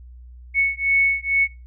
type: beating tone pair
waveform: sine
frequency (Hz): 2210 / 2212.2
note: C#7 / C#7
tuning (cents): -6 / -4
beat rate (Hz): 2.2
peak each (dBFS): -19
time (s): 0.54-1.48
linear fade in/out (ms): 50
effects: noise-tail reverb RT60 0.3 s tail -24 dB re dry + added 61 Hz sine -39 dBFS peak until 1.66 s